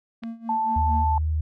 triangle tone with tremolo, 228.8 Hz, A#3, 32 cents flat, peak -27 dBFS, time 0.22-1.05 s, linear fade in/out 10 ms, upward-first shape sine, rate 4.4 Hz, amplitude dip 85%
click, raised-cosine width 0.3 ms, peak -23 dBFS, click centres 0.236 s
sine tone, 880 Hz, A5, in tune, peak -21 dBFS, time 0.49-1.18 s, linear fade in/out 2 ms
sine tone with vibrato, 77.7 Hz, D#2, 2 cents flat, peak -21 dBFS, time 0.76-1.41 s, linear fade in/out 5 ms, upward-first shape sine, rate 4.2 Hz, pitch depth 11 cents each way
effects none

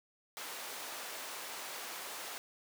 pink high-pass noise, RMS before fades -44 dBFS, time 0.37-2.38 s, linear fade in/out 0 ms, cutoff 610 Hz, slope 12 dB/octave, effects none

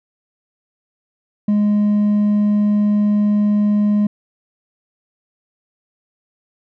sine tone with hard clipping, 207.7 Hz, G#3, in tune, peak -13 dBFS, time 1.48-4.07 s, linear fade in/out 5 ms, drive 2 dB, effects none

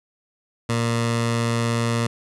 15% pulse tone with notch filter, 116.6 Hz, A#2, 1 cent sharp, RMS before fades -22 dBFS, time 0.69-2.07 s, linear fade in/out 5 ms, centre 320 Hz, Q 1.8, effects resampled to 24000 Hz + 9-bit

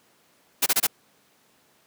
white noise bursts, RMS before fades -20 dBFS, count 4, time 0.62-0.87 s, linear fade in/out 10 ms, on 43 ms, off 26 ms, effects pink hiss -61 dBFS RMS until 1.86 s + high-pass 200 Hz 12 dB/octave

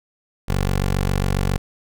15% pulse tone, 47.33 Hz, F#1, 40 cents sharp, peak -12 dBFS, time 0.48-1.58 s, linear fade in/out 10 ms, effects none

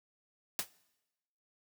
white noise with exponential decay, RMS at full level -29 dBFS, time 0.59-0.69 s, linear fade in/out 1 ms, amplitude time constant 20 ms, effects noise-tail reverb RT60 1.0 s tail -22 dB re dry + high-pass 100 Hz 12 dB/octave

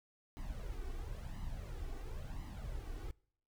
brown noise with flanger, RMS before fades -43 dBFS, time 0.37-3.11 s, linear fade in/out 0 ms, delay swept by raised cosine 0.99 to 2.69 ms, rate 0.97 Hz, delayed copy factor +0.7, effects noise-tail reverb RT60 0.6 s tail -24 dB re dry

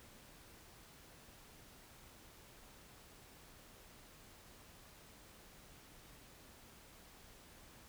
silence, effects pink hiss -60 dBFS RMS until 7.88 s

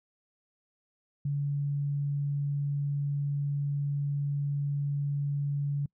sine tone, 142.8 Hz, D3, 48 cents flat, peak -27 dBFS, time 1.25-5.86 s, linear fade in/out 5 ms, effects noise-tail reverb RT60 0.1 s tail -26 dB re dry

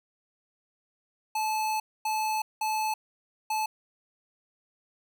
square tone bursts at uneven times, 867 Hz, A5, 26 cents flat, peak -27 dBFS, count 4, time 1.35-1.8 / 2.05-2.42 / 2.61-2.94 / 3.5-3.66 s, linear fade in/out 5 ms, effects none

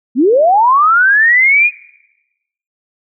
sine linear sweep, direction up, 220 to 2489 Hz, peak -6 dBFS, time 0.15-1.71 s, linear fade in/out 50 ms, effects noise-tail reverb RT60 1.0 s tail -22 dB re dry

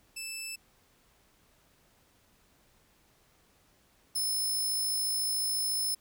15% pulse tone pair in turn, 2637 / 5241 Hz, E7 / E8, 0 / -11 cents, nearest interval octave, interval 1189 cents, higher second, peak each -30 / -23 dBFS, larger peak second, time 0.16-0.56 / 4.15-5.95 s, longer second, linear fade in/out 10 ms, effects pink hiss -66 dBFS RMS until 6 s

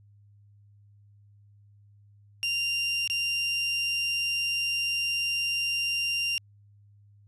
30% pulse tone with dropouts, 2783 Hz, F7, 7 cents flat, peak -23 dBFS, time 2.43-6.38 s, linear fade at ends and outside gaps 0 ms, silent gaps 3.076-3.099 s, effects added 102 Hz sine -54 dBFS peak until 7.27 s + resampled to 24000 Hz

